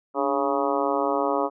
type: harmonic tone with a mistuned harmonic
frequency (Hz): 138.59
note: C#3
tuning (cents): 0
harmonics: 2 / 3 / 4 / 5 / 6 / 7 / 8 / 9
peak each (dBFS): -29 / -28 / -27 / -29 / -31 / -30 / -31 / -32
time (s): 0.14-1.5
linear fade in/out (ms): 50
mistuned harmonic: 2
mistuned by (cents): +85
effects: none